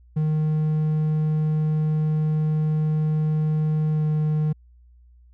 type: tone with pitch glide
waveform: triangle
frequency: 154.4 to 153.24 Hz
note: D#3 to D#3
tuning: -13 to -26 cents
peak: -17 dBFS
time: 0.16-4.53 s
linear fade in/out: 10 ms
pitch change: -13 cents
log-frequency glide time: 3.92-4.03 s
effects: added 60 Hz sine -49 dBFS peak until 5.33 s